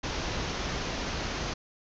pink low-pass noise, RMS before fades -33 dBFS, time 0.03-1.54 s, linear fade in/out 10 ms, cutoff 6500 Hz, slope 96 dB/octave, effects none

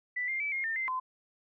sine tone with pitch steps, 1981 / 2109 / 2304 / 2137 / 1807 / 2079 / 1027 Hz, B6 / C7 / D7 / C7 / A6 / C7 / C6, +5 / +13 / -34 / +36 / +46 / -12 / -33 cents, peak -30 dBFS, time 0.16-1 s, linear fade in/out 10 ms, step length 120 ms, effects none

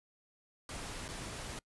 pink noise with dropouts, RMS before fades -43 dBFS, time 0.69-1.59 s, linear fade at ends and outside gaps 2 ms, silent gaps 1.081-1.087 s, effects noise-tail reverb RT60 0.1 s tail -25 dB re dry + resampled to 24000 Hz

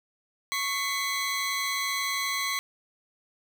20% pulse tone pair together, 1106.2 / 2023 Hz, C#6 / B6, -4 / +41 cents, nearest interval minor seventh, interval 1045 cents, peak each -25 dBFS, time 0.52-2.59 s, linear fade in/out 0 ms, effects none

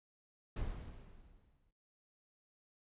brown noise with exponential decay, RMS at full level -37 dBFS, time 0.56-1.71 s, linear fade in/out 5 ms, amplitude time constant 250 ms, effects noise-tail reverb RT60 0.3 s tail -23 dB re dry + resampled to 8000 Hz

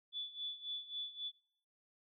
sine tone with tremolo, 3459 Hz, A7, 30 cents flat, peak -38 dBFS, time 0.12-1.32 s, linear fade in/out 50 ms, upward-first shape sine, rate 3.7 Hz, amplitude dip 80%, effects noise-tail reverb RT60 0.7 s tail -23 dB re dry

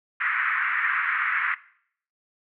white band-pass noise, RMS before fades -25 dBFS, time 0.2-1.55 s, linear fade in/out 10 ms, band 1200 to 2100 Hz, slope 48 dB/octave, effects noise-tail reverb RT60 0.6 s tail -19 dB re dry

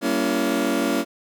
30% pulse chord, G diminished seventh, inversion none, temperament just, 196 / 235.2 / 282.2 / 338.7 Hz, G3 / Bb3 / Db4 / Fb4, 0 / +16 / +31 / +47 cents, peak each -27 / -23 / -21 / -23 dBFS, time 0.01-1.05 s, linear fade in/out 50 ms, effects none

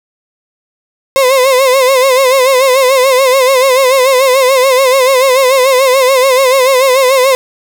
35% pulse tone with vibrato, 523.3 Hz, C5, in tune, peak -4 dBFS, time 1.16-7.35 s, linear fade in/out 0 ms, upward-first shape sine, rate 6.9 Hz, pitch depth 83 cents each way, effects none

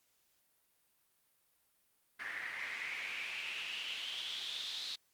pink noise with band-pass filter sweep, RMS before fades -42 dBFS, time 2.19-4.96 s, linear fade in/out 10 ms, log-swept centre 1800 to 4000 Hz, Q 6, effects white hiss -75 dBFS RMS until 5.13 s + Opus 48 kbps

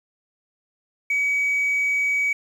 sine tone, 2270 Hz, C#7, 41 cents sharp, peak -17 dBFS, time 1.1-2.33 s, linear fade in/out 5 ms, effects tanh soft clip ceiling -17 dBFS + 8-bit

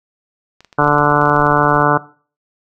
clicks, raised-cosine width 0.2 ms, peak -23 dBFS, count 11, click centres 0.606 / 0.647 / 0.728 / 0.844 / 0.878 / 0.984 / 1.215 / 1.256 / 1.296 / 1.364 / 1.467 s
harmonic tone, 146.83 Hz, D3, in tune, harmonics 1 / 2 / 3 / 4 / 5 / 6 / 7 / 8 / 9 / 10, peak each -19 / -19 / -19 / -19 / -19 / -19 / -19 / -19 / -19 / -19 dBFS, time 0.78-1.98 s, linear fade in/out 10 ms
brown noise with tremolo, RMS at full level -32 dBFS, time 0.8-1.84 s, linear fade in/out 10 ms, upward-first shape square, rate 17 Hz, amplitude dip 60%
effects noise-tail reverb RT60 0.4 s tail -18 dB re dry

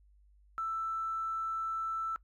triangle tone with tanh clipping, 1325 Hz, E6, 9 cents sharp, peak -32 dBFS, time 0.58-2.16 s, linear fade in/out 0 ms, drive 3 dB, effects noise-tail reverb RT60 0.1 s tail -21 dB re dry + added 50 Hz sine -60 dBFS peak until 2.23 s

